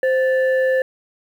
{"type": "tone pair together", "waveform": "sine", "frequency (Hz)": [520.9, 1752], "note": ["C5", "A6"], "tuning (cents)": [-8, -8], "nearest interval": "octave + major sixth", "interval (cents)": 2100, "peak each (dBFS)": [-14, -22], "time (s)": [0.03, 0.82], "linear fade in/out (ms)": 2, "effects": ["tanh soft clip ceiling -9 dBFS", "8-bit"]}